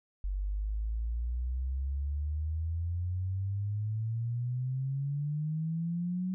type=exponential sweep; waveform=sine; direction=up; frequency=47.03 to 187.3 Hz; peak=-30 dBFS; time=0.24-6.34 s; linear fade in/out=0 ms; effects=none